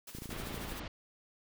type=noise with tremolo; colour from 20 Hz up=white; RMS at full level=-47 dBFS; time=0.07-0.8 s; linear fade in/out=5 ms; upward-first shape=sine; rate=13 Hz; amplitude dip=60%
type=click train; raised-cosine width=3 ms; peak=-31 dBFS; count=17; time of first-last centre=0.15-0.721 s; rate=28 Hz
type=low-pass noise; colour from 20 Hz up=pink; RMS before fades=-43 dBFS; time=0.3-0.88 s; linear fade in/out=5 ms; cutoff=4400 Hz; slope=24 dB/octave
effects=none